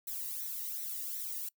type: noise with flanger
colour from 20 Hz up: violet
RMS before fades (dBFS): -39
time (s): 0.07-1.49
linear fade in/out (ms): 5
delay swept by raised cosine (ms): 0.51 to 1.08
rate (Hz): 2.7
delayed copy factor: +0.8
effects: noise-tail reverb RT60 0.1 s tail -24 dB re dry